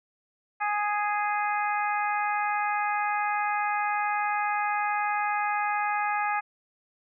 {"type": "harmonic tone", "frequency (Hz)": 415.3, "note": "G#4", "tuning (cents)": 0, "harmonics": [2, 3, 4, 5, 6], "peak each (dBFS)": [-27, -31, -33, -35, -37], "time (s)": [0.6, 6.41], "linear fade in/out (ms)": 20, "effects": []}